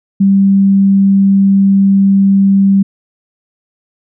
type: tone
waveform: sine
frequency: 196 Hz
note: G3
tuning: in tune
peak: -5 dBFS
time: 0.2-2.83 s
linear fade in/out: 10 ms
effects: none